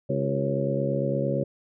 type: harmonic tone with a mistuned harmonic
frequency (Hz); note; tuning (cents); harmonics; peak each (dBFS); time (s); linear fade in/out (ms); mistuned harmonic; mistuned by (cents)
68.8; C#2; -12; 2 / 3 / 4 / 5 / 6 / 7 / 8; -28 / -31 / -34 / -34 / -34 / -34 / -28; 0.09-1.44; 10; 6; -65
effects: none